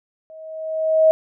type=tone with level ramp; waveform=sine; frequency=635 Hz; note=D#5; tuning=35 cents sharp; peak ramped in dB=-38 to -8 dBFS; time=0.3-1.11 s; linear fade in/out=0 ms; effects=none